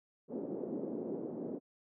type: band-pass noise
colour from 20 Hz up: white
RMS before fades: -40 dBFS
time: 0.28-1.6 s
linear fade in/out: 50 ms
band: 210 to 420 Hz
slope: 24 dB/octave
effects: none